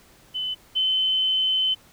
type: tone pair in turn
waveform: sine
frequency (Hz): 3023 / 3056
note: F#7 / G7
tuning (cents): +36 / -45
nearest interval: unison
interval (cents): 19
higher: second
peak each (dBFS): -25 / -19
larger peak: second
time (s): 0.34-0.55 / 0.75-1.75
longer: second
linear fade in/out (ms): 20
effects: pink hiss -54 dBFS RMS until 1.92 s